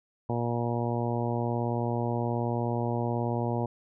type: harmonic tone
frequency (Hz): 118.8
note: A#2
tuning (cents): +33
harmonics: 1 / 2 / 3 / 4 / 5 / 6 / 7 / 8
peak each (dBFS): -30 / -33 / -35 / -36 / -37 / -38 / -38 / -39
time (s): 0.29-3.66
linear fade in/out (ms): 5
effects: none